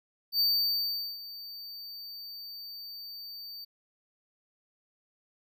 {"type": "tone with ADSR envelope", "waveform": "square", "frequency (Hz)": 4600, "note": "D8", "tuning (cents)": -37, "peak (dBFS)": -23, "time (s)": [0.32, 3.65], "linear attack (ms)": 77, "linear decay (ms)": 780, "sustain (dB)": -18, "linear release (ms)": 12, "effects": []}